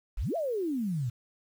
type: exponential two-way sweep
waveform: sine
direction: up then down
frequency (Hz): 33.27 to 698.5 to 113.2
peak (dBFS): -28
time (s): 0.17-1.1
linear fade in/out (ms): 10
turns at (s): 0.36
effects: 9-bit